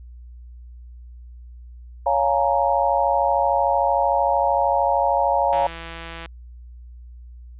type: chord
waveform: sine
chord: Bb minor seventh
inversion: first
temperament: just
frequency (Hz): 559.4 / 699.2 / 839.1 / 932.3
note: Db5 / F5 / Ab5 / Bb5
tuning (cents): +16 / +2 / +18 / 0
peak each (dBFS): -22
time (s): 2.06-5.67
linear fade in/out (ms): 5
type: click train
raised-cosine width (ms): 0.3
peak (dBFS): -19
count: 122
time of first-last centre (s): 5.53-6.259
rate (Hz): 166
effects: added 60 Hz sine -38 dBFS peak until 7.59 s + resampled to 8000 Hz